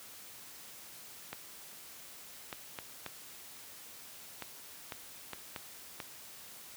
clicks, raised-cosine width 0.3 ms, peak -23 dBFS, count 9, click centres 1.33 / 2.528 / 2.788 / 3.063 / 4.423 / 4.922 / 5.333 / 5.562 / 6.002 s, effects white hiss -51 dBFS RMS until 6.76 s + high-pass 60 Hz 12 dB/octave

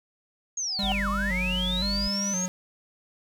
sine linear two-way sweep, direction down then up, 6645 to 1046.5 to 6645 Hz, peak -27 dBFS, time 0.57-2.46 s, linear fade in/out 5 ms, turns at 1.09 s
triangle tone with exponential growth, 760 Hz, F#5, 46 cents sharp, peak -22 dBFS, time 0.65-0.92 s, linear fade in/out 0 ms, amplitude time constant 57 ms
square tone with vibrato, 191.3 Hz, G3, 42 cents flat, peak -30 dBFS, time 0.79-2.48 s, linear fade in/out 0 ms, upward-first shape square, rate 0.97 Hz, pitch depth 74 cents each way
triangle tone, 50.9 Hz, G#1, 34 cents flat, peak -28 dBFS, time 0.83-2.08 s, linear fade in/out 5 ms
effects none

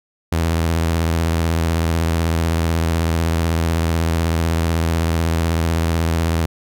sawtooth tone with vibrato, 82.41 Hz, E2, in tune, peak -12 dBFS, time 0.32-6.46 s, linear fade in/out 5 ms, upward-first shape triangle, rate 16 Hz, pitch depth 69 cents each way, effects none

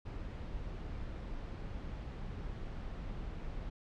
brown noise, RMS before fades -42 dBFS, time 0.05-3.7 s, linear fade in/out 10 ms, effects low-pass 4000 Hz 12 dB/octave

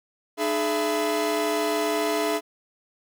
45% pulse tone cluster, 302.3 / 423 / 671 / 999 Hz, D#4 / G#4 / E5 / B5, -50 / +32 / +31 / +20 cents, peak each -29 / -27 / -27 / -32 dBFS, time 0.37-2.41 s, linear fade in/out 50 ms, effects none

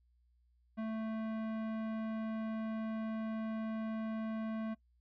sine tone with tanh clipping, 220.9 Hz, A3, 7 cents sharp, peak -38 dBFS, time 0.77-4.75 s, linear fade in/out 20 ms, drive 17 dB, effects noise-tail reverb RT60 0.1 s tail -24 dB re dry + added 60 Hz sine -68 dBFS peak until 5 s

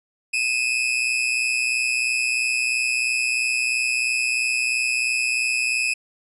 40% pulse tone pair together, 2489 / 2612 Hz, D#7 / E7, 0 / -17 cents, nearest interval minor second, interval 83 cents, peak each -22 dBFS, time 0.33-5.94 s, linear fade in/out 10 ms, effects resampled to 24000 Hz

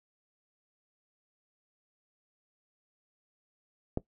click, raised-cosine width 2 ms, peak -16 dBFS, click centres 3.974 s, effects noise-tail reverb RT60 0.1 s tail -18 dB re dry

